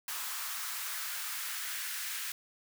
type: noise with high-pass filter sweep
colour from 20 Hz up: white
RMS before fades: -38 dBFS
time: 0.08-2.32 s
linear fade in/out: 2 ms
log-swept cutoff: 1100 to 1700 Hz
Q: 1.9
effects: none